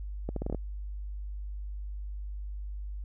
accelerating click train, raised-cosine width 2 ms, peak -20 dBFS, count 7, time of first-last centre 0.29-0.547 s, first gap 73 ms, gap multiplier 0.78, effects added 50 Hz sine -35 dBFS peak until 3.04 s

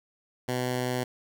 10% pulse tone, 125.5 Hz, B2, 28 cents sharp, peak -19 dBFS, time 0.48-1.04 s, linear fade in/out 10 ms, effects none

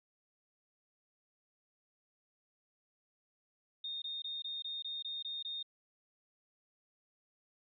sine tone bursts, 3676 Hz, A#7, 25 cents flat, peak -38 dBFS, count 9, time 3.84-5.628 s, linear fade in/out 5 ms, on 180 ms, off 21 ms, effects none

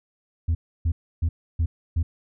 sine tone bursts, 82.6 Hz, E2, 4 cents sharp, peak -16 dBFS, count 5, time 0.48-2.03 s, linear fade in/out 10 ms, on 70 ms, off 300 ms, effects tanh soft clip ceiling -18 dBFS

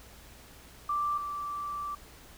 sine tone pair in turn, 1174.7 / 1166.6 Hz, D6 / D6, 0 / -12 cents, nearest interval unison, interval 12 cents, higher first, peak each -27 / -33 dBFS, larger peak first, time 0.89-1.18 / 1.18-1.95 s, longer second, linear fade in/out 5 ms, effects added 59 Hz sine -57 dBFS peak until 2.37 s + pink hiss -53 dBFS RMS until 2.37 s

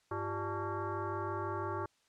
sine tone with frequency modulation, 392 Hz, G4, in tune, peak -34 dBFS, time 0.11-1.86 s, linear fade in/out 5 ms, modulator 246 Hz, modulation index 3.8, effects white hiss -72 dBFS RMS until 2.08 s + low-pass 7000 Hz 12 dB/octave

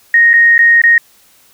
sine tone with dropouts, 1864.7 Hz, A#6, in tune, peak -4 dBFS, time 0.14-0.98 s, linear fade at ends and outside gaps 2 ms, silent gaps 0.333-0.338 / 0.58-0.59 / 0.817-0.837 s, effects white hiss -48 dBFS RMS until 1.53 s

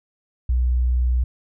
sine tone, 61.74 Hz, B1, in tune, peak -16 dBFS, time 0.49-1.24 s, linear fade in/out 5 ms, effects none

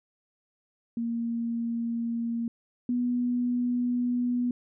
sine tone pair in turn, 232.7 / 244.7 Hz, A#3 / B3, -3 / -16 cents, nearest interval minor second, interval 87 cents, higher second, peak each -27 / -24 dBFS, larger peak second, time 0.97-2.48 / 2.89-4.51 s, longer second, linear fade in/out 2 ms, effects none

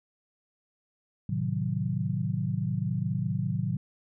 sine chord, A diminished seventh, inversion none, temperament equal, 110 / 130.81 / 155.56 / 185 Hz, A2 / C3 / Eb3 / Gb3, 0 / 0 / 0 / 0 cents, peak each -32 dBFS, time 1.29-3.77 s, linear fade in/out 5 ms, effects none

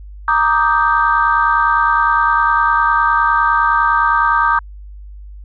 sine chord, Eb major seventh, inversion second, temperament equal, 932.3 / 1174.7 / 1244.5 / 1568 Hz, Bb5 / D6 / Eb6 / G6, 0 / 0 / 0 / 0 cents, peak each -16 dBFS, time 0.28-4.59 s, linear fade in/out 2 ms, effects tanh soft clip ceiling 0 dBFS + added 50 Hz sine -31 dBFS peak until 5.44 s

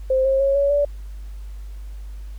sine tone with pitch steps, 523.3 / 536.2 / 549.3 / 562.8 / 576.6 Hz, C5 / C5 / C#5 / C#5 / D5, 0 / +42 / -16 / +26 / -32 cents, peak -15 dBFS, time 0.1-0.85 s, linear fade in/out 5 ms, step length 150 ms, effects added 50 Hz sine -31 dBFS peak until 2.38 s + pink hiss -55 dBFS RMS until 2.38 s

